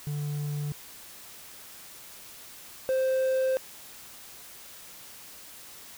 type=tone pair in turn; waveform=triangle; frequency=146.83 / 523.2 Hz; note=D3 / C5; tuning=0 / 0 cents; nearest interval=octave + minor seventh; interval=2200 cents; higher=second; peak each=-27 / -21 dBFS; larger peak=second; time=0.07-0.72 / 2.89-3.57 s; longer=second; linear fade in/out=0 ms; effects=white hiss -47 dBFS RMS until 5.97 s